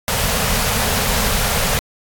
pink band-stop noise, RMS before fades -18 dBFS, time 0.08-1.79 s, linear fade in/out 0 ms, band 250 to 410 Hz, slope 96 dB/octave, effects AAC 64 kbps

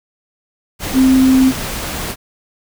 sine tone in noise, 261.6 Hz, C4, in tune, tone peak -7 dBFS, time 0.93-1.53 s, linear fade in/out 50 ms, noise pink, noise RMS -23 dBFS, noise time 0.79-2.16 s, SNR +13 dB, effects none

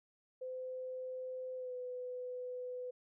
sine tone with pitch glide, 512 to 499.7 Hz, C5 to B4, -38 to +20 cents, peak -40 dBFS, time 0.41-2.91 s, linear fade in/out 10 ms, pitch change -42 cents, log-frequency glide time 1.56-1.74 s, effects none

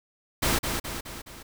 pink noise with echo, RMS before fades -24 dBFS, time 0.42-0.59 s, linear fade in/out 10 ms, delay 210 ms, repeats 4, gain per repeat -5 dB, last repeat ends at 1.43 s, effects none

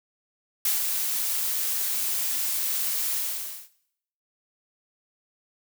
blue noise with ADSR envelope, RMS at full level -23 dBFS, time 0.65-3.69 s, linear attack 4 ms, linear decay 160 ms, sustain -4 dB, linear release 550 ms, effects noise-tail reverb RT60 0.7 s tail -17 dB re dry

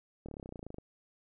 slowing click train, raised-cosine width 2 ms, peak -30 dBFS, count 17, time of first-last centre 0.26-0.784 s, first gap 26 ms, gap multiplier 1.03, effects none

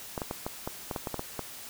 clicks, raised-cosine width 1 ms, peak -18 dBFS, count 11, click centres 0.178 / 0.218 / 0.311 / 0.465 / 0.675 / 0.912 / 0.962 / 1.072 / 1.143 / 1.194 / 1.393 s, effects white hiss -44 dBFS RMS until 1.69 s

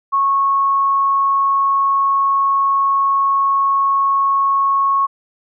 sine tone, 1100 Hz, C#6, 14 cents flat, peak -12 dBFS, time 0.12-5.07 s, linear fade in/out 20 ms, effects none

